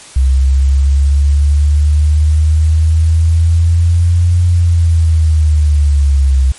sine linear two-way sweep, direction up then down, 65.41 to 88 to 65.41 Hz, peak -6 dBFS, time 0.16-6.52 s, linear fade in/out 5 ms, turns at 4.45 s, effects white hiss -35 dBFS RMS until 6.58 s + MP3 48 kbps

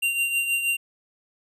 square tone with tremolo, 2771 Hz, F7, 14 cents flat, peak -20 dBFS, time 0.02-0.77 s, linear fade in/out 10 ms, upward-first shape triangle, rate 6.3 Hz, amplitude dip 60%, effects resampled to 32000 Hz

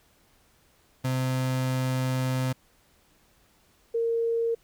35% pulse / sine tone pair in turn, 129.4 / 461.1 Hz, C3 / A#4, -19 / -19 cents, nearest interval octave + minor seventh, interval 2200 cents, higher second, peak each -23 dBFS, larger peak neither, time 1.04-2.53 / 3.94-4.55 s, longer first, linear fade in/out 10 ms, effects pink hiss -63 dBFS RMS until 4.63 s

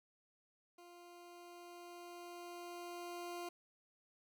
20% pulse tone with level ramp, 349.2 Hz, F4, in tune, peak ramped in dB -52 to -38 dBFS, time 0.78-3.49 s, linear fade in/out 5 ms, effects none

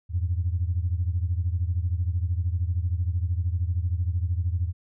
sine beating tone pair, 84 / 97 Hz, E2 / G2, +33 / -18 cents, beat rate 13 Hz, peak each -24 / -27 dBFS, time 0.09-4.73 s, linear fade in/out 50 ms, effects tanh soft clip ceiling -15 dBFS

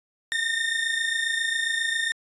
30% pulse tone pair together, 1809.6 / 1837 Hz, A6 / A#6, +48 / -26 cents, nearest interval unison, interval 26 cents, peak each -24 / -24 dBFS, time 0.32-2.12 s, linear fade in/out 0 ms, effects resampled to 22050 Hz

